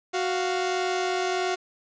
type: tone pair together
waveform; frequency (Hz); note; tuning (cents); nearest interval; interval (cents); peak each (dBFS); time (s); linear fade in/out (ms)
sawtooth; 370 / 698.5; F#4 / F5; 0 / 0; major seventh; 1100; -22 / -25; 0.13-1.56; 20
effects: resampled to 16000 Hz + 8-bit